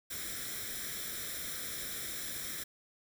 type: noise with comb filter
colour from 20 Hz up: white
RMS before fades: -40 dBFS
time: 0.1-2.64 s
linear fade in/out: 10 ms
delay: 0.54 ms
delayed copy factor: +0.75
effects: none